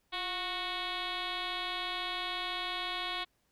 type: tone with frequency modulation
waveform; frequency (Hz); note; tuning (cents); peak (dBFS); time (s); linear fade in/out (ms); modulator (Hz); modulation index
sine; 2217; C#7; 0; -32; 0.12-3.25; 20; 374; 4.5
effects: tanh soft clip ceiling -30 dBFS + pink hiss -75 dBFS RMS until 3.51 s